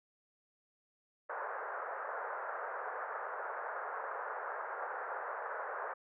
white band-pass noise, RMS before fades -41 dBFS, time 1.29-5.94 s, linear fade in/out 10 ms, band 450 to 1600 Hz, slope 48 dB/octave, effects none

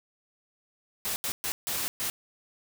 white noise bursts at uneven times, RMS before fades -31 dBFS, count 5, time 1.05-1.16 / 1.24-1.32 / 1.44-1.52 / 1.67-1.88 / 2-2.1 s, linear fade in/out 0 ms, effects none

